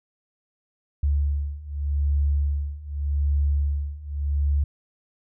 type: beating tone pair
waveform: sine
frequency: 71.3 / 72.14 Hz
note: C#2 / D2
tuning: +49 / -30 cents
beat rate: 0.84 Hz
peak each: -25 / -23 dBFS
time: 1.03-4.64 s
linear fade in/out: 5 ms
effects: none